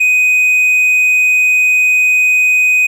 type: tone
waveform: triangle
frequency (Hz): 2500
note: D#7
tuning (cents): +8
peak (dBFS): -6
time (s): 0-2.87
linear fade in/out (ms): 10
effects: none